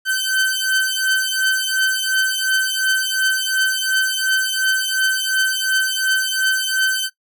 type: beating tone pair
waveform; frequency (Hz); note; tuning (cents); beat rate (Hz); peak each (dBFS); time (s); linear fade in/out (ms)
sawtooth; 1536 / 1538.8; G6 / G6; -36 / -33; 2.8; -16; 0.05-7.1; 50
effects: noise-tail reverb RT60 0.1 s tail -18 dB re dry